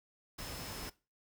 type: tone in noise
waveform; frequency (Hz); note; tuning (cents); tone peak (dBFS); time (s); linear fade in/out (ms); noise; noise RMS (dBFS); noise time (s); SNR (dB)
sine; 5200; E8; -24; -52; 0.38-0.9; 10; pink; -44; 0.38-0.9; -11
effects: noise-tail reverb RT60 0.3 s tail -19 dB re dry